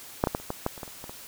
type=clicks; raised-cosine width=1 ms; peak=-7 / -10 / -12 / -29 / -15 / -11 / -27 / -21 / -30 / -25 / -25 dBFS; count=11; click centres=0.239 / 0.272 / 0.349 / 0.4 / 0.504 / 0.664 / 0.778 / 0.832 / 0.878 / 1.041 / 1.095 s; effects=white hiss -45 dBFS RMS until 1.27 s